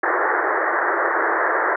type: band-pass noise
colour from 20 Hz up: white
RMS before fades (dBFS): -20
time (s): 0.03-1.76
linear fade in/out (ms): 5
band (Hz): 320 to 1900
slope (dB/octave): 96
effects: none